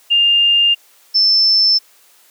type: tone pair in turn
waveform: sine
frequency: 2807 / 5299 Hz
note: F7 / E8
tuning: +8 / +8 cents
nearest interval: major seventh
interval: 1100 cents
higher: second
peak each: -9 dBFS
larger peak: neither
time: 0.1-0.75 / 1.14-1.79 s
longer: neither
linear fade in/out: 20 ms
effects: white hiss -50 dBFS RMS until 2.3 s + high-pass 400 Hz 12 dB/octave